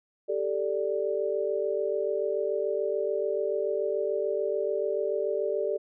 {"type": "chord", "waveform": "sine", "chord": "G suspended second", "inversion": "none", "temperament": "equal with one note detuned", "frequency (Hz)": [393.1, 440, 587.3], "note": ["G4", "A4", "D5"], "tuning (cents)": [5, 0, 0], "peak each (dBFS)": -30, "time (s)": [0.28, 5.78], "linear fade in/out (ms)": 20, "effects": []}